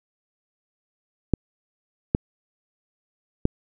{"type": "clicks", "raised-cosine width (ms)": 3, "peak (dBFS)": -5, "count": 3, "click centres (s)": [1.337, 2.149, 3.454], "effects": []}